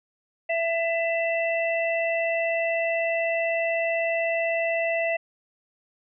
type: harmonic tone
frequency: 666 Hz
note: E5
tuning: 18 cents sharp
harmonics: 1 / 3 / 4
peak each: -24 / -29 / -30 dBFS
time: 0.49-5.17 s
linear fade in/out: 10 ms
effects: none